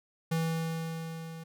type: tone with level ramp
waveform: square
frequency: 163.3 Hz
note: E3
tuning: 16 cents flat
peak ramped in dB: -27 to -42 dBFS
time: 0.31-1.44 s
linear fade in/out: 10 ms
effects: none